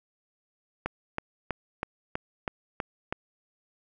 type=click train; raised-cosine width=0.5 ms; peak=-14 dBFS; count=8; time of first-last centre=0.86-3.125 s; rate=3.09 Hz; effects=none